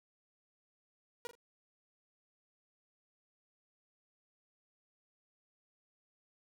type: tone with echo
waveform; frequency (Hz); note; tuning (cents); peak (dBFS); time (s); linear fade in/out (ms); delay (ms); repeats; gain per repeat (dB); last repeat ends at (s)
sawtooth; 477; A#4; +40; -36; 1.25-1.27; 0; 41; 2; -12; 1.352
effects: none